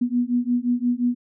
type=beating tone pair; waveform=sine; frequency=241 / 246.7 Hz; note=B3 / B3; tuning=-42 / -2 cents; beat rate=5.7 Hz; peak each=-22 dBFS; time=0.01-1.15 s; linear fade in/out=10 ms; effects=none